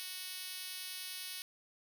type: tone with high-pass filter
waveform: 5% pulse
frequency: 370 Hz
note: F#4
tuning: in tune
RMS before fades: -44 dBFS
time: 0-1.42 s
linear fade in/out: 0 ms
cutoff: 3600 Hz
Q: 0.53
effects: none